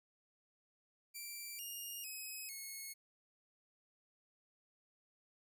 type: tone with pitch steps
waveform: 5% pulse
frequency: 2346 / 2835 / 2546 / 2183 Hz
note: D7 / F7 / D#7 / C#7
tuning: -2 / +25 / +39 / -27 cents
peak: -36 dBFS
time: 1.14-2.94 s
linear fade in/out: 20 ms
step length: 450 ms
effects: none